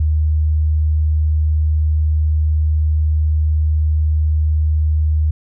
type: tone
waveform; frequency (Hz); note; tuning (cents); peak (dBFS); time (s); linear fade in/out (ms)
sine; 77; D#2; -17; -12; 0-5.31; 5
effects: none